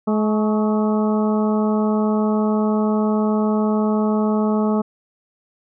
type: harmonic tone with a mistuned harmonic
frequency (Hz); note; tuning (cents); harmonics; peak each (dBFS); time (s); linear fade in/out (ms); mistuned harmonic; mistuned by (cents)
213.6; G#3; +49; 1 / 2 / 3 / 4 / 5 / 6; -17 / -23 / -27 / -29 / -31 / -33; 0.07-4.82; 10; 5; +61
effects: none